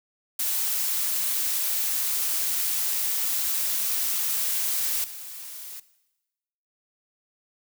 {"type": "noise with level steps", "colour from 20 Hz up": "blue", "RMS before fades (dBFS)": [-26, -39], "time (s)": [0.39, 5.8], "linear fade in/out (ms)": 5, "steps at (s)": 5.04, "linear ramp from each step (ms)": 2, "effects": ["noise-tail reverb RT60 1.0 s tail -17 dB re dry"]}